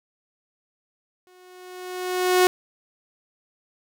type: tone with exponential growth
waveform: sawtooth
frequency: 365.1 Hz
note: F#4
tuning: 23 cents flat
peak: -9 dBFS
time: 1.27-2.47 s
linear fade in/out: 0 ms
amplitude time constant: 260 ms
effects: none